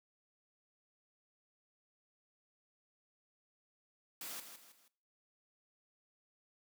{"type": "noise with echo", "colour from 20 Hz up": "white", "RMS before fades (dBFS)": -45, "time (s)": [4.21, 4.4], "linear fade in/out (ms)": 2, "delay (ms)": 160, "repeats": 3, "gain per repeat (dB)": -8, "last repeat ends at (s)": 4.88, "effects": ["noise-tail reverb RT60 0.5 s tail -20 dB re dry", "high-pass 200 Hz 12 dB/octave"]}